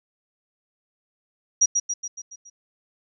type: tone with echo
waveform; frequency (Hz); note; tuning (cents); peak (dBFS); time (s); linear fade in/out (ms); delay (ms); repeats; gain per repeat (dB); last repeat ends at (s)
sine; 5750; F8; +50; -13; 1.61-1.66; 10; 140; 6; -5; 2.5
effects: none